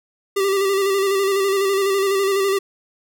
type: tone with vibrato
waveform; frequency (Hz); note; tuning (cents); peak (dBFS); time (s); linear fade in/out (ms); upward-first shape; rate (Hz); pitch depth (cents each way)
square; 392; G4; 0; -17; 0.36-2.59; 10; square; 12; 32
effects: none